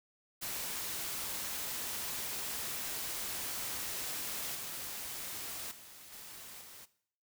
white noise with level steps, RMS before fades -39 / -42 / -53 / -49 / -52 dBFS, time 0.41-6.86 s, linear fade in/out 20 ms, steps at 4.55 / 5.71 / 6.12 / 6.61 s, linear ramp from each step 5 ms, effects noise-tail reverb RT60 0.6 s tail -17 dB re dry

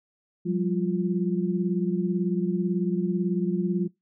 sine tone cluster, 178.7 / 196.8 / 349.6 Hz, F3 / G3 / F4, +40 / +7 / +2 cents, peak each -25 / -28 / -29 dBFS, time 0.45-3.88 s, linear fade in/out 20 ms, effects noise-tail reverb RT60 0.2 s tail -23 dB re dry

